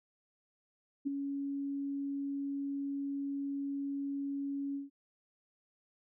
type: tone with ADSR envelope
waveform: sine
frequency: 279.3 Hz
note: C#4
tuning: 13 cents sharp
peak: -28 dBFS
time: 1.05-4.9 s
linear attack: 22 ms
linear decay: 10 ms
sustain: -6 dB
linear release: 150 ms
effects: none